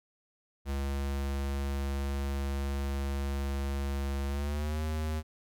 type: tone with pitch glide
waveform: square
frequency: 69.3 to 77.79 Hz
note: C#2 to D#2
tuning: 0 to 0 cents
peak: -31 dBFS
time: 0.65-5.23 s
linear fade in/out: 50 ms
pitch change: +200 cents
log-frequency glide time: 4.28-4.82 s
effects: none